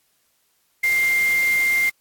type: tone in noise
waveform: sine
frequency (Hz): 2100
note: C7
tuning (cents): +6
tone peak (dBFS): -16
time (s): 0.83-1.9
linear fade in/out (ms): 10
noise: white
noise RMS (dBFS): -32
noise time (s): 0.83-1.9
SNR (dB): +13
effects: white hiss -65 dBFS RMS until 2 s + AAC 64 kbps